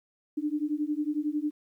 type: beating tone pair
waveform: sine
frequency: 293.7 / 304.7 Hz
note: D4 / D#4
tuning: 0 / -36 cents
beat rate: 11 Hz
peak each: -30 / -30 dBFS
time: 0.37-1.51 s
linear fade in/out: 10 ms
effects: 11-bit